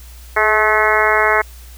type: harmonic tone with a mistuned harmonic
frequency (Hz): 215.5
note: A3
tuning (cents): -36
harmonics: 2 / 3 / 4 / 5 / 6 / 7 / 8 / 9 / 10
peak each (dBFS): -20 / -20 / -20 / -20 / -20 / -20 / -20 / -20 / -20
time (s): 0.36-1.42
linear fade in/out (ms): 10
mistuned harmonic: 2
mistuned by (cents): -20
effects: added 60 Hz sine -35 dBFS peak until 1.77 s + white hiss -44 dBFS RMS until 1.77 s